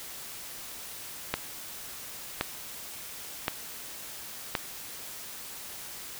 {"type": "click train", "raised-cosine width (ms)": 0.3, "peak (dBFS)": -10, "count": 4, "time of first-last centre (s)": [1.34, 4.552], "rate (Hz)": 0.934, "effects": ["white hiss -42 dBFS RMS until 6.19 s"]}